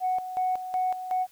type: tone with tremolo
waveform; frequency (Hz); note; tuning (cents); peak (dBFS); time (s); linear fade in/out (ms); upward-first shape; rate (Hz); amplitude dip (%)
sine; 740; F#5; 0; -22; 0-1.27; 50; square; 2.7; 70
effects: tanh soft clip ceiling -19 dBFS + white hiss -58 dBFS RMS until 1.31 s